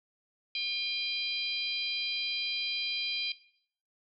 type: harmonic tone with a mistuned harmonic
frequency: 803 Hz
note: G5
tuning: 41 cents sharp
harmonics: 3 / 4 / 5 / 6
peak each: -35 / -36 / -37 / -38 dBFS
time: 0.55-3.32 s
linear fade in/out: 2 ms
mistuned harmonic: 4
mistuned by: -18 cents
effects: noise-tail reverb RT60 0.6 s tail -17 dB re dry